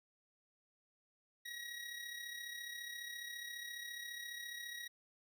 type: tone with amplitude modulation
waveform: 25% pulse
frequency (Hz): 1905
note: A#6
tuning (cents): +37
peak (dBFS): -39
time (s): 1.45-4.88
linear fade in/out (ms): 10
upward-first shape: sine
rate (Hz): 34.6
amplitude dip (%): 50
effects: none